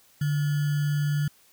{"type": "tone with sample-and-hold", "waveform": "sine", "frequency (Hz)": 146.83, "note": "D3", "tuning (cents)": 0, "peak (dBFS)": -22, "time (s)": [0.21, 1.28], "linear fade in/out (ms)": 5, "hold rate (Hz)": 1575, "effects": ["white hiss -59 dBFS RMS until 1.52 s"]}